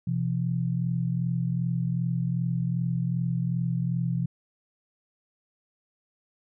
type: tone pair together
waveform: sine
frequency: 127.2 / 169.79 Hz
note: C3 / F3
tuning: -48 / -49 cents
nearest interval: perfect fourth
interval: 499 cents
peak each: -27 / -27 dBFS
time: 0.07-4.26 s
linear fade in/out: 5 ms
effects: none